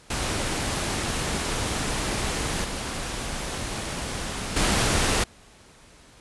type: noise with level steps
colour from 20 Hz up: pink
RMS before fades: -27 / -31 / -22 dBFS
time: 0.1-5.24 s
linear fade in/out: 5 ms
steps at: 2.64 / 4.56 s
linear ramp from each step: 5 ms
effects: pink hiss -52 dBFS RMS until 6.2 s + resampled to 24000 Hz